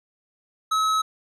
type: tone with hard clipping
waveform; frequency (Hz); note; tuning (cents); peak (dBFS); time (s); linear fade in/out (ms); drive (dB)
triangle; 1287; E6; -42; -21; 0.71-1.02; 10; 16
effects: none